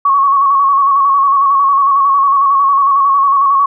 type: tone with vibrato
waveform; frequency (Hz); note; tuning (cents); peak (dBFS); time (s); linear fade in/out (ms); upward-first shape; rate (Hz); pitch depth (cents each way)
sine; 1108.7; C#6; 0; -7; 0.05-3.66; 5; square; 11; 36
effects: none